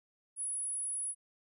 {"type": "tone", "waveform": "sine", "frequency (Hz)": 10210, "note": "D#9", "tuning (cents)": 44, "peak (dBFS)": -34, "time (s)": [0.36, 1.15], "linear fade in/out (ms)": 50, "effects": []}